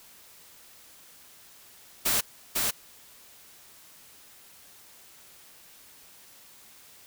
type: noise with echo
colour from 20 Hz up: white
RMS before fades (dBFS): -25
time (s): 2.05-2.21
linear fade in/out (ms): 10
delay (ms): 500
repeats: 1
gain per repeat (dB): -2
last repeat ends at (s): 2.71
effects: white hiss -53 dBFS RMS until 7.06 s